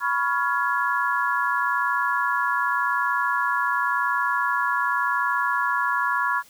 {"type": "chord", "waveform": "sine", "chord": "C# dominant seventh", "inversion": "third", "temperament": "equal with one note detuned", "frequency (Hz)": [987.8, 1108.7, 1396.9, 1686.4], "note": ["B5", "C#6", "E#6", "G#6"], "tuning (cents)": [0, 0, 0, 26], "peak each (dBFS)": -26, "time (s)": [0, 6.43], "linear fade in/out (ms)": 50, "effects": ["white hiss -53 dBFS RMS until 6.49 s"]}